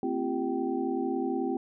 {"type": "tone cluster", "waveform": "sine", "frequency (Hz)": [226.2, 262.2, 341.6, 392.7, 776], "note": ["A3", "C4", "F4", "G4", "G5"], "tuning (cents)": [48, 4, -38, 3, -18], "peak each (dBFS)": [-38, -31, -32, -34, -37], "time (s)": [0.03, 1.57], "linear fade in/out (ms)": 2, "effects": []}